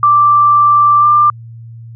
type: tone with pitch glide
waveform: sine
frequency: 1174.7 to 1189.7 Hz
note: D6 to D6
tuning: 0 to +22 cents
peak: -5 dBFS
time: 0.03-1.3 s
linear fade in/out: 2 ms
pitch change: +22 cents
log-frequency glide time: 1-1.06 s
effects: added 115 Hz sine -29 dBFS peak until 1.95 s